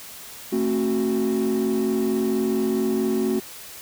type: chord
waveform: triangle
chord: F# diminished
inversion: first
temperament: just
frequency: 222 / 266.4 / 370 Hz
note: A3 / C4 / F#4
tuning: +16 / +31 / 0 cents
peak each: -21 / -23 / -20 dBFS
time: 0.52-3.4 s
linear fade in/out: 10 ms
effects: tanh soft clip ceiling -14 dBFS + white hiss -40 dBFS RMS until 3.81 s